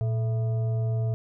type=tone with frequency modulation; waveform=sine; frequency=116 Hz; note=A#2; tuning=8 cents flat; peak=-23 dBFS; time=0.01-1.14 s; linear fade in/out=0 ms; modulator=550 Hz; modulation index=0.32; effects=none